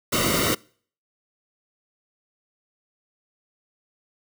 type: noise with comb filter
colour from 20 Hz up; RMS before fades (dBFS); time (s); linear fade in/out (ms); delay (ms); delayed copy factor
pink; -22; 0.12-0.55; 10; 1.2; -0.85
effects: noise-tail reverb RT60 0.5 s tail -25 dB re dry